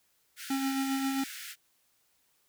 pink high-pass noise, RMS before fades -43 dBFS, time 0.36-1.56 s, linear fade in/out 50 ms, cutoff 1400 Hz, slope 96 dB/octave
square tone with tremolo, 270.1 Hz, C#4, 45 cents flat, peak -28 dBFS, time 0.5-1.24 s, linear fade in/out 5 ms, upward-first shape sine, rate 7.5 Hz, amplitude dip 35%
effects white hiss -71 dBFS RMS until 2.48 s

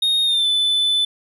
triangle tone with pitch glide, 3714 to 3506 Hz, A#7 to A7, -7 to -7 cents, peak -14 dBFS, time 0.02-1.05 s, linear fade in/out 5 ms, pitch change -100 cents, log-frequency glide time 0.24-0.47 s, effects none

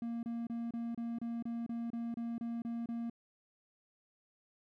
triangle tone bursts, 233.1 Hz, A#3, in tune, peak -34 dBFS, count 13, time 0.02-3.098 s, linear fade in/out 2 ms, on 210 ms, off 29 ms, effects none

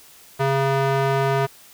square tone with band-pass filter, 136.4 Hz, C#3, 28 cents flat, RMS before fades -20 dBFS, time 0.39-1.47 s, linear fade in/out 20 ms, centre 820 Hz, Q 0.68, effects white hiss -48 dBFS RMS until 1.73 s

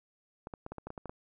clicks, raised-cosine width 1 ms, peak -27 dBFS, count 10, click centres 0.471 / 0.538 / 0.664 / 0.72 / 0.783 / 0.87 / 0.904 / 0.978 / 1.057 / 1.095 s, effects none

